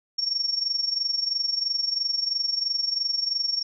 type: tone with amplitude modulation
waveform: sine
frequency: 5500 Hz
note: F8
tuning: 27 cents flat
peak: -20 dBFS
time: 0.18-3.63 s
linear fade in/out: 10 ms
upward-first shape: sine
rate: 23 Hz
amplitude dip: 75%
effects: none